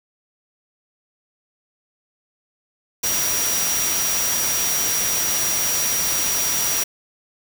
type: tone in noise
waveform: sine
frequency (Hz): 5760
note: F#8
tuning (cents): -47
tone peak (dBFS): -22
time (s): 3.03-6.84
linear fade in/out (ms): 10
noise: white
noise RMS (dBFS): -23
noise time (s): 3.03-6.84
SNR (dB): -2
effects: none